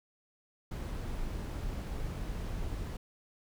brown noise, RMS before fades -37 dBFS, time 0.71-2.97 s, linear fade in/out 5 ms, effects none

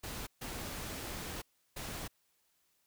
pink noise bursts at uneven times, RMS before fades -42 dBFS, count 3, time 0.03-0.27 / 0.41-1.42 / 1.76-2.08 s, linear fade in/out 10 ms, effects white hiss -75 dBFS RMS until 2.86 s

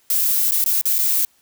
violet noise with dropouts, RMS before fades -18 dBFS, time 0.1-1.25 s, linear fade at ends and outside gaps 1 ms, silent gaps 0.51-0.519 / 0.641-0.661 / 0.813-0.855 / 0.982-0.987 s, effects white hiss -59 dBFS RMS until 1.41 s

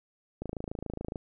click train, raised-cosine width 2 ms, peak -22 dBFS, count 21, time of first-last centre 0.42-1.158 s, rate 27.1 Hz, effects none

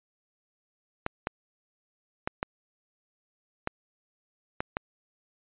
clicks, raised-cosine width 0.5 ms, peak -13 dBFS, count 7, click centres 1.064 / 1.271 / 2.275 / 2.429 / 3.674 / 4.605 / 4.769 s, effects resampled to 8000 Hz

